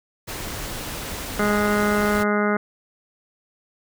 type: noise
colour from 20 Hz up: pink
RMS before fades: -31 dBFS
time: 0.27-2.24 s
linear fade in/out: 20 ms
type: harmonic tone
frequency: 207.7 Hz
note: G#3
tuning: in tune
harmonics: 1 / 2 / 3 / 4 / 5 / 6 / 7 / 8 / 9 / 10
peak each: -22 / -24 / -27 / -31 / -35 / -27 / -27 / -37 / -37 / -33 dBFS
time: 1.39-2.57 s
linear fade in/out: 5 ms
effects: none